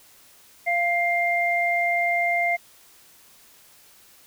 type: tone pair together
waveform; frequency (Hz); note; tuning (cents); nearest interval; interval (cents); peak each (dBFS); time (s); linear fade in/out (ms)
sine; 691 / 2100; F5 / C7; -19 / +6; octave + perfect fifth; 1925; -23 / -22; 0.66-2.57; 20
effects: white hiss -53 dBFS RMS until 4.26 s